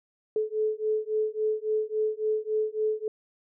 sine beating tone pair, 430 / 433.6 Hz, A4 / A4, -40 / -25 cents, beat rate 3.6 Hz, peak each -28 dBFS, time 0.36-3.08 s, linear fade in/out 2 ms, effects none

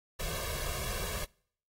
pink noise with comb filter, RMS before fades -36 dBFS, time 0.19-1.25 s, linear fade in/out 10 ms, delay 1.8 ms, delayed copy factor +1, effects noise-tail reverb RT60 0.6 s tail -26 dB re dry + AAC 48 kbps

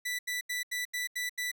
sawtooth tone bursts, 1975.5 Hz, B6, in tune, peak -28 dBFS, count 7, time 0.05-1.516 s, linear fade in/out 10 ms, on 140 ms, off 81 ms, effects none

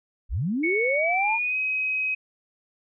sine linear sweep, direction up, 32.44 to 929 Hz, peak -23 dBFS, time 0.29-1.39 s, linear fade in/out 50 ms
sine tone with pitch glide, 2217 to 2532 Hz, C#7 to D#7, 0 to +30 cents, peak -23 dBFS, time 0.63-2.15 s, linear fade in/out 10 ms, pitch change +230 cents, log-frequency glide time 0.93-1.57 s
effects none

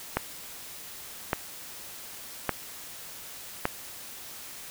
click train, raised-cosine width 0.5 ms, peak -9 dBFS, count 4, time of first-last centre 0.17-3.654 s, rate 0.861 Hz, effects white hiss -43 dBFS RMS until 4.7 s

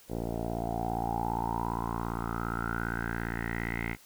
10% pulse tone with low-pass filter sweep, 57.4 Hz, A#1, 26 cents flat, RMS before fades -33 dBFS, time 0.08-3.97 s, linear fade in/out 50 ms, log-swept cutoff 560 to 2200 Hz, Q 8.5, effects white hiss -57 dBFS RMS until 4.05 s

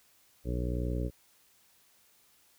harmonic tone, 60.8 Hz, B1, 26 cents flat, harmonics 1 / 2 / 3 / 4 / 5 / 6 / 7 / 8 / 9, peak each -32 / -36 / -40 / -43 / -40 / -47 / -42 / -48 / -44 dBFS, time 0.44-1.11 s, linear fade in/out 50 ms, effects white hiss -65 dBFS RMS until 2.58 s

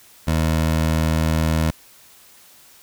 20% pulse tone, 79.8 Hz, D#2, 44 cents sharp, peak -12 dBFS, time 0.27-1.71 s, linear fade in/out 10 ms, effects white hiss -49 dBFS RMS until 2.82 s

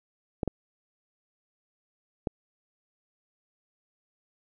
clicks, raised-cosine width 2 ms, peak -14 dBFS, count 3, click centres 0.432 / 0.477 / 2.272 s, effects none

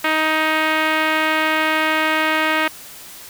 5% pulse tone with low-pass filter, 313.4 Hz, D#4, 13 cents sharp, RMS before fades -18 dBFS, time 0.04-2.68 s, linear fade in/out 5 ms, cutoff 2200 Hz, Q 1.2, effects white hiss -38 dBFS RMS until 3.29 s

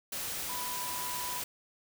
sine tone in noise, 987.8 Hz, B5, in tune, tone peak -39 dBFS, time 0.49-1.4 s, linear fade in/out 5 ms, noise white, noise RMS -37 dBFS, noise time 0.12-1.44 s, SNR -5 dB, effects none

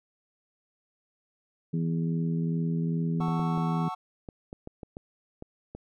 harmonic tone, 82.41 Hz, E2, in tune, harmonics 2 / 3 / 4 / 5, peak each -26 / -34 / -42 / -40 dBFS, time 1.73-3.89 s, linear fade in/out 10 ms
triangle chord, F# minor seventh, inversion none, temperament equal with one note detuned, 740 / 884.1 / 1108.7 / 1318.5 Hz, F#5 / A5 / C#6 / E6, 0 / +8 / 0 / 0 cents, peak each -35 / -37 / -35 / -39 dBFS, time 3.2-3.95 s, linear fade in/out 10 ms
clicks, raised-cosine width 2 ms, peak -26 dBFS, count 11, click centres 3.203 / 3.283 / 3.396 / 3.578 / 4.288 / 4.529 / 4.674 / 4.832 / 4.969 / 5.424 / 5.75 s
effects none

